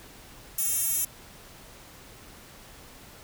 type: tone with high-pass filter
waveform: 10% pulse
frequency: 450.4 Hz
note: A4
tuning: 40 cents sharp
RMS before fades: -27 dBFS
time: 0.58-1.05 s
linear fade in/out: 5 ms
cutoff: 10000 Hz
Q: 1.8
effects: pink hiss -49 dBFS RMS until 3.23 s